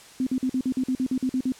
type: tone bursts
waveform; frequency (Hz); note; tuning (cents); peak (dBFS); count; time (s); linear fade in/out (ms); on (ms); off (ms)
sine; 257.6; C4; -27; -21; 12; 0.2-1.521; 2; 67; 47
effects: white hiss -48 dBFS RMS until 1.59 s + low-pass 9000 Hz 12 dB/octave